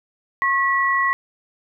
sine tone pair together, 1088.2 / 1939 Hz, C#6 / B6, -32 / -32 cents, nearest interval minor seventh, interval 1000 cents, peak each -19 dBFS, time 0.42-1.13 s, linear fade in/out 0 ms, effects none

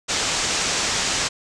white low-pass noise, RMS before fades -23 dBFS, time 0.08-1.29 s, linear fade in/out 20 ms, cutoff 7800 Hz, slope 48 dB/octave, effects none

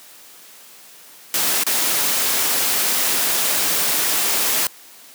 white noise with dropouts, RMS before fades -19 dBFS, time 1.34-4.67 s, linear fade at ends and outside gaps 1 ms, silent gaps 1.636-1.666 s, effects white hiss -44 dBFS RMS until 5.14 s + high-pass 200 Hz 12 dB/octave

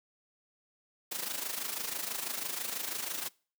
white noise with amplitude modulation, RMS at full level -34 dBFS, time 1.11-3.29 s, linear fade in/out 10 ms, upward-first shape sine, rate 26.1 Hz, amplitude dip 65%, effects noise-tail reverb RT60 0.4 s tail -24 dB re dry + high-pass 200 Hz 12 dB/octave

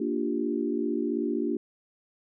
sine chord, G minor seventh, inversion first, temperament equal, 233.1 / 293.7 / 349.2 / 392 Hz, Bb3 / D4 / F4 / G4, 0 / 0 / 0 / 0 cents, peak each -31 / -30 / -31 / -33 dBFS, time 0-1.57 s, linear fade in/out 5 ms, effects none

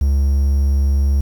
triangle tone, 69.3 Hz, C#2, in tune, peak -10 dBFS, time 0.01-1.21 s, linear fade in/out 5 ms, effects 7-bit

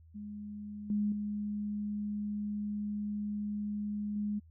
sine tone with level steps, 207.7 Hz, G#3, in tune, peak -40 / -28 / -33 / -31 dBFS, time 0.14-4.4 s, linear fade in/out 20 ms, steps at 0.9 / 1.12 / 4.16 s, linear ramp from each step 2 ms, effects added 81 Hz sine -55 dBFS peak until 4.5 s

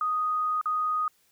sine tone with dropouts, 1244.5 Hz, D#6, in tune, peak -24 dBFS, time 0.01-1.08 s, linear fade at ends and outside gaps 2 ms, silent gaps 0.613-0.657 s, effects white hiss -66 dBFS RMS until 1.31 s

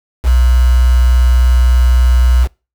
sine tone with quantisation, 61.74 Hz, B1, in tune, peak -6 dBFS, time 0.23-2.48 s, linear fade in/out 50 ms, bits 4, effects noise-tail reverb RT60 0.3 s tail -25 dB re dry

